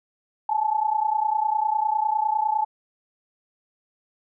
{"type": "tone pair together", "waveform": "sine", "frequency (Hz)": [847, 876.9], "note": ["G#5", "A5"], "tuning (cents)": [34, -6], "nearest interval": "minor second", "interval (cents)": 60, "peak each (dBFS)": -23, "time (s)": [0.49, 2.65], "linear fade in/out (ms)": 5, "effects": []}